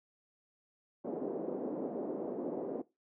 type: band-pass noise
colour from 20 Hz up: white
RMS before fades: -38 dBFS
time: 1.04-2.82 s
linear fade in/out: 10 ms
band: 240 to 510 Hz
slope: 24 dB/octave
effects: noise-tail reverb RT60 0.2 s tail -17 dB re dry